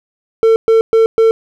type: tone bursts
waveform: triangle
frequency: 450 Hz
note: A4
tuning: 39 cents sharp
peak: -4 dBFS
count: 4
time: 0.43-1.31 s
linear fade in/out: 0 ms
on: 130 ms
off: 120 ms
effects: none